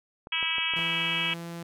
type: clicks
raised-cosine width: 1 ms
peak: -27 dBFS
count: 5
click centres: 0.271 / 0.428 / 0.583 / 0.737 / 0.791 s
type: harmonic tone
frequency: 325.8 Hz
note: E4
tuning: 20 cents flat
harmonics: 3 / 4 / 5 / 6 / 7 / 8 / 9 / 10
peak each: -40 / -40 / -39 / -40 / -32 / -31 / -32 / -32 dBFS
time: 0.32-1.34 s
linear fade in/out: 5 ms
type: tone with pitch glide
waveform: sawtooth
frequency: 167.3 to 169.54 Hz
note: E3 to E3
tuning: +26 to +49 cents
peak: -32 dBFS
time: 0.76-1.63 s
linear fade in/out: 5 ms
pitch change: +23 cents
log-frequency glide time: 1.15-1.47 s
effects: none